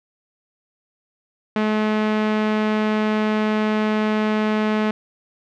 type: tone with low-pass filter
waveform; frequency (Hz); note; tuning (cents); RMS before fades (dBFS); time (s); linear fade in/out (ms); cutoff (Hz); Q
sawtooth; 214.5; A3; -44; -20; 1.56-4.91; 2; 2600; 0.95
effects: none